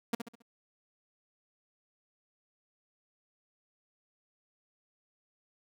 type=tone with echo; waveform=sawtooth; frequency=233.1 Hz; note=A#3; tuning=in tune; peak=-23 dBFS; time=0.13-0.15 s; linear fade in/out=5 ms; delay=68 ms; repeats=4; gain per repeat=-8 dB; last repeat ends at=0.422 s; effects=none